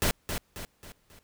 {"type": "noise with echo", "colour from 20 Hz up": "pink", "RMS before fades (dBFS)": -25, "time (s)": [0.02, 0.11], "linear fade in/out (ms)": 0, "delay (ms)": 270, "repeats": 4, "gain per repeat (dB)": -7, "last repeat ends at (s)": 1.19, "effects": ["pink hiss -68 dBFS RMS until 1.23 s"]}